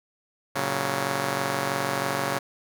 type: chord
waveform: 5% pulse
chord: F# major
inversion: first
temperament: just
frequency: 115.62 / 138.75 / 185 Hz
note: A#2 / C#3 / F#3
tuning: -14 / +2 / 0 cents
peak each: -22 / -17 / -20 dBFS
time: 0.55-2.39 s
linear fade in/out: 10 ms
effects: none